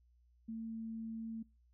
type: tone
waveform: sine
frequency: 224.6 Hz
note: A3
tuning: 36 cents sharp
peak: -40 dBFS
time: 0.48-1.43 s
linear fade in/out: 10 ms
effects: noise-tail reverb RT60 0.3 s tail -26 dB re dry + added 60 Hz sine -66 dBFS peak until 1.73 s